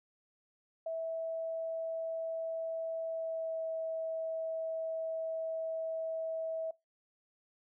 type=tone with pitch glide; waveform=sine; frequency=653 to 647.7 Hz; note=E5 to E5; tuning=-17 to -31 cents; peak=-34 dBFS; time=0.86-6.71 s; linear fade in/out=5 ms; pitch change=-14 cents; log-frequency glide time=3.06-3.67 s; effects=noise-tail reverb RT60 0.2 s tail -21 dB re dry